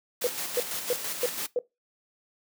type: noise with tremolo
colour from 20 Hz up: white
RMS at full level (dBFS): -32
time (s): 0.21-1.47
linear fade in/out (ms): 10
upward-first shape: square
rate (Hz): 6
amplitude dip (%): 40
type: tone bursts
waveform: sine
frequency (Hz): 491.3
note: B4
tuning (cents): -9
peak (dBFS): -22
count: 5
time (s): 0.24-1.59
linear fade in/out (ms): 2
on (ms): 30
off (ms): 300
effects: noise-tail reverb RT60 0.2 s tail -20 dB re dry + high-pass 150 Hz 12 dB/octave